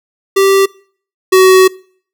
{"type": "tone pair in turn", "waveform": "square", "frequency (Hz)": [390, 375.2], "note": ["G4", "F#4"], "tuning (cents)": [-9, 24], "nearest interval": "minor second", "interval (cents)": 67, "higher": "first", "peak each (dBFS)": [-7, -4], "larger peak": "second", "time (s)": [[0.36, 0.66], [1.32, 1.68]], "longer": "second", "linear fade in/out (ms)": 10, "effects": ["noise-tail reverb RT60 0.5 s tail -23 dB re dry"]}